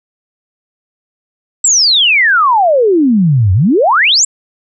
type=exponential two-way sweep; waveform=sine; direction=down then up; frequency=7902 to 88.2 to 7902 Hz; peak=-6 dBFS; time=1.64-4.25 s; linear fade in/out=5 ms; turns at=3.53 s; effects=none